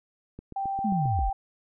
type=click train; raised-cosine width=3 ms; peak=-27 dBFS; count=7; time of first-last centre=0.39-1.19 s; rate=7.5 Hz
type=tone; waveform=sine; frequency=784 Hz; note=G5; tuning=in tune; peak=-27 dBFS; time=0.56-1.33 s; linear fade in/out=5 ms
type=linear sweep; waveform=sine; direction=down; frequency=225.5 to 33.23 Hz; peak=-24 dBFS; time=0.84-1.3 s; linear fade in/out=10 ms
effects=none